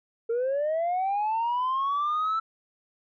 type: linear sweep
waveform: sine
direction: up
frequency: 451.2 to 1331 Hz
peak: -22 dBFS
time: 0.29-2.4 s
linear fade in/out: 10 ms
effects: tanh soft clip ceiling -22 dBFS